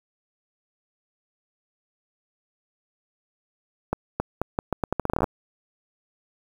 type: accelerating click train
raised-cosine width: 1 ms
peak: -9 dBFS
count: 17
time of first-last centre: 3.93-5.242 s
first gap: 270 ms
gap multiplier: 0.8
effects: 7-bit